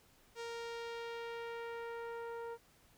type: tone with low-pass filter sweep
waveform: sawtooth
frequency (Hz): 465.4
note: A#4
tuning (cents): -3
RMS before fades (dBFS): -44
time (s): 0.35-2.58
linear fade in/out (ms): 50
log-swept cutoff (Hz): 6600 to 1100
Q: 0.98
effects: pink hiss -67 dBFS RMS until 2.97 s